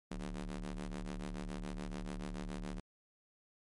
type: ring-modulated tone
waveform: sawtooth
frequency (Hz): 75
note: D2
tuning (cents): +37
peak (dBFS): -33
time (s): 0.11-2.8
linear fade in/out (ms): 5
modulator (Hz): 109
effects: MP3 48 kbps